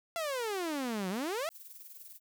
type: exponential two-way sweep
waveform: sawtooth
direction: down then up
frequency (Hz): 690 to 178.3 to 690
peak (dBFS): -29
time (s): 0.16-1.49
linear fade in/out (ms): 0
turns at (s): 1.09
type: noise with tremolo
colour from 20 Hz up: violet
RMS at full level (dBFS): -48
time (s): 1.5-2.2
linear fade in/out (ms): 50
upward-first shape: sine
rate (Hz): 20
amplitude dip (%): 60
effects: none